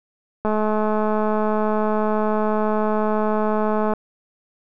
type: click train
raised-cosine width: 1 ms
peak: -9 dBFS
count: 747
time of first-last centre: 0.45-3.936 s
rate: 214 Hz
effects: none